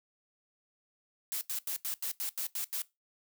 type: noise bursts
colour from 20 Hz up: blue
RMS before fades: -35 dBFS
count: 9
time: 1.32-2.819 s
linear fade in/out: 0 ms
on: 91 ms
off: 85 ms
effects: noise-tail reverb RT60 0.2 s tail -19 dB re dry